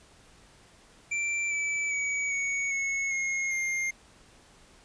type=tone with pitch steps; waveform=square; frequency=2349 / 2309 / 2269 / 2230 / 2192 / 2154 / 2117 Hz; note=D7 / D7 / C#7 / C#7 / C#7 / C7 / C7; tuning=0 / -30 / +40 / +10 / -20 / +50 / +20 cents; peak=-28 dBFS; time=1.11-3.91 s; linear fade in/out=10 ms; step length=400 ms; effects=pink hiss -57 dBFS RMS until 4.84 s + resampled to 22050 Hz